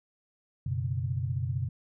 sine chord, F# suspended fourth, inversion none, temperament just, 92.5 / 123.33 / 138.75 Hz, F#2 / B2 / C#3, 0 / -2 / +2 cents, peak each -33 / -31 / -34 dBFS, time 0.66-1.69 s, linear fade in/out 5 ms, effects none

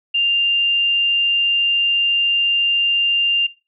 sine tone, 2794 Hz, F7, in tune, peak -14 dBFS, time 0.14-3.47 s, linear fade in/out 10 ms, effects noise-tail reverb RT60 0.3 s tail -20 dB re dry

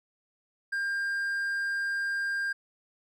triangle tone, 1600 Hz, G6, 35 cents sharp, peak -26 dBFS, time 0.72-2.53 s, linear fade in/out 10 ms, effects none

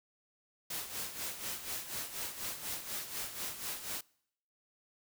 white noise with tremolo, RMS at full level -38 dBFS, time 0.7-4.01 s, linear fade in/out 5 ms, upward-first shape sine, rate 4.1 Hz, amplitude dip 65%, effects noise-tail reverb RT60 0.7 s tail -25 dB re dry

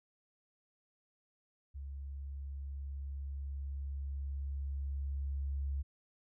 sine tone with level ramp, 69.3 Hz, C#2, in tune, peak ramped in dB -41 to -33 dBFS, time 1.74-5.83 s, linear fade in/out 20 ms, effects none

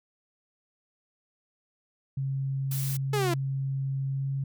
sine tone with pitch glide, 135.6 to 136.7 Hz, C#3 to C#3, -38 to -24 cents, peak -27 dBFS, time 2.17-4.44 s, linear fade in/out 5 ms, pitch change +14 cents, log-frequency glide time 4.09-4.29 s
blue noise, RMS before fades -36 dBFS, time 2.71-2.97 s, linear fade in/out 5 ms
sawtooth linear sweep, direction down, 433.1 to 329.5 Hz, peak -22 dBFS, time 3.13-3.34 s, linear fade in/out 5 ms
effects none

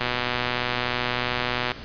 click train, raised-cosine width 0.3 ms, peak -8 dBFS, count 211, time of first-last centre 0.01-1.717 s, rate 123 Hz, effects pink hiss -39 dBFS RMS until 1.84 s + resampled to 11025 Hz

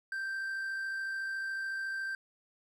triangle tone with amplitude modulation, 1568 Hz, G6, in tune, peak -31 dBFS, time 0.12-2.15 s, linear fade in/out 2 ms, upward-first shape sine, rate 53.9 Hz, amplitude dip 25%, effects none

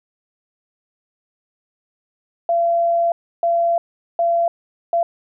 sine tone bursts at uneven times, 681 Hz, F5, 44 cents flat, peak -14 dBFS, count 4, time 2.49-3.12 / 3.43-3.78 / 4.19-4.48 / 4.93-5.03 s, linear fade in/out 2 ms, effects none

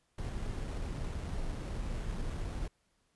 brown noise with sample-and-hold, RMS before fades -37 dBFS, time 0.18-2.68 s, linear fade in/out 5 ms, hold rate 4900 Hz, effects pink hiss -75 dBFS RMS until 3.15 s + resampled to 24000 Hz

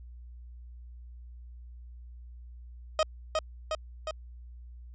30% pulse tone with echo, 627 Hz, D#5, 13 cents sharp, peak -20 dBFS, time 2.99-3.03 s, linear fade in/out 2 ms, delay 360 ms, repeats 3, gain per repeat -3 dB, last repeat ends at 4.11 s, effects added 60 Hz sine -44 dBFS peak until 4.94 s + resampled to 16000 Hz

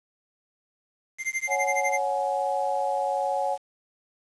square tone with tremolo, 2093 Hz, C7, in tune, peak -24 dBFS, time 1.18-2 s, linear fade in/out 50 ms, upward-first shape sine, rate 12 Hz, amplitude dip 95%
sine chord, C# suspended fourth, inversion none, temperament equal with one note detuned, 554.4 / 740 / 841.2 Hz, C#5 / F#5 / G#5, 0 / 0 / +22 cents, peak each -28 dBFS, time 1.47-3.58 s, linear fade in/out 50 ms
effects resampled to 22050 Hz + 8-bit

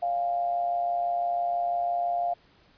sine tone with amplitude modulation, 698.5 Hz, F5, in tune, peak -22 dBFS, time 0.02-2.34 s, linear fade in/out 10 ms, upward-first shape sine, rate 126 Hz, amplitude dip 50%, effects pink hiss -60 dBFS RMS until 2.77 s + resampled to 11025 Hz

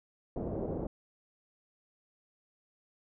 white low-pass noise, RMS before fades -36 dBFS, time 0.36-0.87 s, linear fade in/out 2 ms, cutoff 540 Hz, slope 24 dB/octave, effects none

